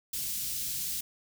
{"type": "band-stop noise", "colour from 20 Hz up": "white", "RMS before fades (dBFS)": -34, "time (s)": [0.13, 1.01], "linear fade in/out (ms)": 5, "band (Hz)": [160, 3900], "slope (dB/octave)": 12, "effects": []}